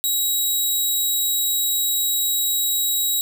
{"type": "tone", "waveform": "10% pulse", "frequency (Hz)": 3844, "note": "B7", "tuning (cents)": -48, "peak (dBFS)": -11, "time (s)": [0.04, 3.21], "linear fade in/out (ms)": 0, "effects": []}